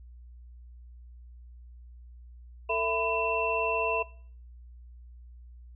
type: tone cluster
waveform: sine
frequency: 448.9 / 665 / 1002 / 2692 Hz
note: A4 / E5 / B5 / E7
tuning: +35 / +15 / +25 / +36 cents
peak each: -31 dBFS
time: 2.69-4.03 s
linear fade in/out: 10 ms
effects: noise-tail reverb RT60 0.5 s tail -21 dB re dry + added 60 Hz sine -46 dBFS peak until 5.75 s